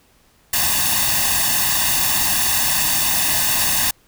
white noise with comb filter, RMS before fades -18 dBFS, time 0.53-3.91 s, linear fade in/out 5 ms, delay 1.1 ms, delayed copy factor +0.85, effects pink hiss -56 dBFS RMS until 4.07 s

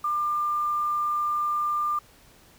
sine tone with quantisation, 1196 Hz, D6, 31 cents sharp, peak -23 dBFS, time 0.04-1.99 s, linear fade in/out 5 ms, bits 8, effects pink hiss -55 dBFS RMS until 2.58 s

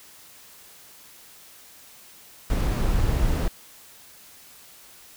brown noise, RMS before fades -22 dBFS, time 2.5-3.48 s, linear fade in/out 2 ms, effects white hiss -49 dBFS RMS until 5.16 s

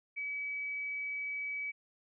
sine tone, 2283 Hz, D7, 50 cents flat, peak -35 dBFS, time 0.16-1.72 s, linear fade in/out 20 ms, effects none

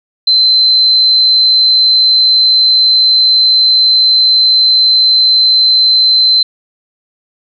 sine tone, 4078 Hz, C8, 45 cents flat, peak -5 dBFS, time 0.27-6.43 s, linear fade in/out 5 ms, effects none

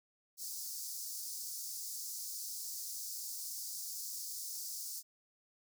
pink high-pass noise, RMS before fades -43 dBFS, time 0.37-5.03 s, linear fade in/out 50 ms, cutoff 4800 Hz, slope 48 dB/octave, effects none

